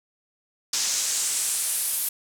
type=noise with band-pass filter sweep; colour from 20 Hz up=pink; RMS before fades=-26 dBFS; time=0.73-2.09 s; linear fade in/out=5 ms; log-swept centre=5900 to 12000 Hz; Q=2; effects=none